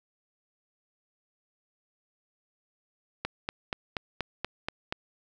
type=click train; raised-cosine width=0.3 ms; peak=-14 dBFS; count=8; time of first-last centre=3.25-4.925 s; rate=4.18 Hz; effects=none